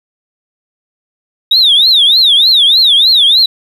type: tone with vibrato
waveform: sine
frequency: 3697 Hz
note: A#7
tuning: 15 cents flat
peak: -3 dBFS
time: 1.51-3.46 s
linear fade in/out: 5 ms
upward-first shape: triangle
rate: 3.3 Hz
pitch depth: 270 cents each way
effects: tanh soft clip ceiling -1 dBFS + 7-bit